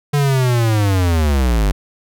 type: linear sweep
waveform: square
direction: down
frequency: 146.83 to 46.25 Hz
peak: -13 dBFS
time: 0.13-1.72 s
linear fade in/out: 10 ms
effects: none